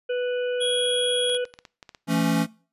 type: harmonic tone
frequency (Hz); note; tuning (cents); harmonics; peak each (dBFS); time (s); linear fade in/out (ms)
493.9; B4; 0; 1 / 3 / 5 / 6; -23 / -35 / -41 / -40; 0.09-1.45; 10
type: tone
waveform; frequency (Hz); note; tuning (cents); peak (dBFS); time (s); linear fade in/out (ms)
square; 3321; G#7; -1; -24; 0.6-1.38; 20
type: clicks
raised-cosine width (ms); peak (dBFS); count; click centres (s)
0.2; -25; 12; 1.297 / 1.347 / 1.453 / 1.539 / 1.589 / 1.652 / 1.828 / 1.892 / 1.948 / 2.265 / 2.37 / 2.446
type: chord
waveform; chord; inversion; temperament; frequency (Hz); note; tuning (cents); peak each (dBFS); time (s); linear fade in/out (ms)
square; A major; second; equal with one note detuned; 168.18 / 220 / 277.2; E3 / A3 / C#4; +35 / 0 / 0; -25 / -26 / -25; 2.07-2.47; 50
effects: noise-tail reverb RT60 0.4 s tail -22 dB re dry + resampled to 32000 Hz